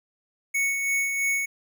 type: tone with tremolo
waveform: square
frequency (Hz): 2217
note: C#7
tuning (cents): 0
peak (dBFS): -22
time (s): 0.54-1.46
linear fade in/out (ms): 10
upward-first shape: sine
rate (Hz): 3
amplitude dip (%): 40
effects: none